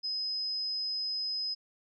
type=tone; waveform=sine; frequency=5060 Hz; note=D#8; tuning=28 cents sharp; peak=-31 dBFS; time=0.03-1.55 s; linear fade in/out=20 ms; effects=none